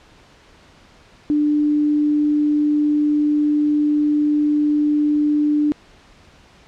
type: tone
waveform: sine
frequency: 297.2 Hz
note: D4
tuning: 21 cents sharp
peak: -14 dBFS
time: 1.3-5.72 s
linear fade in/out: 0 ms
effects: pink hiss -49 dBFS RMS until 6.67 s + low-pass 5000 Hz 12 dB/octave